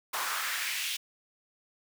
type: noise with high-pass filter sweep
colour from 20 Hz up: pink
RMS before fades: -33 dBFS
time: 0.13-0.97 s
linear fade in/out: 10 ms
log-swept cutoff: 920 to 3100 Hz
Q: 2.2
effects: none